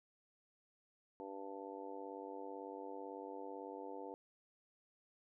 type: harmonic tone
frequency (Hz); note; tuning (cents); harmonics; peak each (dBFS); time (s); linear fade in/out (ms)
98; G2; 0; 3 / 4 / 5 / 6 / 7 / 8 / 9; -52 / -52 / -50 / -60 / -55 / -63 / -52; 1.2-4.14; 0
effects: none